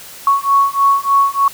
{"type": "beating tone pair", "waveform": "sine", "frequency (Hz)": [1108.7, 1112], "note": ["C#6", "C#6"], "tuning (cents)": [0, 5], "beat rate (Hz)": 3.3, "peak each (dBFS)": [-13, -13], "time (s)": [0.27, 1.48], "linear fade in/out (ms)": 2, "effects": ["white hiss -35 dBFS RMS until 1.53 s"]}